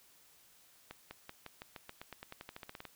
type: accelerating click train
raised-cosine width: 0.3 ms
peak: -29 dBFS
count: 19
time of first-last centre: 0.91-2.853 s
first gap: 200 ms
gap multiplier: 0.92
effects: white hiss -64 dBFS RMS until 2.95 s